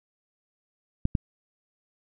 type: clicks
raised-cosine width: 5 ms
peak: -11 dBFS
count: 2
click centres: 1.054 / 1.152 s
effects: none